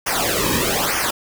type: noise with flanger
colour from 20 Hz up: pink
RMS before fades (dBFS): -20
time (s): 0.06-1.11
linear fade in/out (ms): 10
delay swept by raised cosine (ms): 0.25 to 1.45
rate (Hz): 1.1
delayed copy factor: -0.85
effects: none